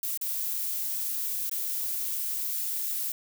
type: noise with dropouts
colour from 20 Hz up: violet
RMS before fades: -31 dBFS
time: 0.03-3.12 s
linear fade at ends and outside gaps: 2 ms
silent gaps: 0.175-0.212 / 1.496-1.513 s
effects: none